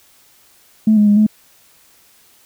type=tone with pitch steps; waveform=sine; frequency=217.4 / 209 / 206 / 213.9 Hz; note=A3 / G#3 / G#3 / A3; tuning=-21 / +11 / -14 / -49 cents; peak=-7 dBFS; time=0.87-1.266 s; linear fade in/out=5 ms; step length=99 ms; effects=tanh soft clip ceiling -3 dBFS + white hiss -51 dBFS RMS until 2.45 s